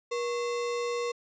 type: tone with sample-and-hold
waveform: sine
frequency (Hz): 478.4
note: A#4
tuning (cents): +45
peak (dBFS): -28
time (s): 0.11-1.12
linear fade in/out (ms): 10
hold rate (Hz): 1575
effects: resampled to 16000 Hz